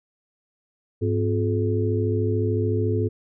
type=tone cluster; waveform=sine; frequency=102.3 / 257.4 / 355.5 / 429.2 Hz; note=G#2 / C4 / F4 / A4; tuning=-26 / -28 / +31 / -43 cents; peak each=-22 / -29 / -28 / -26 dBFS; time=1.01-3.09 s; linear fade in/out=20 ms; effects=none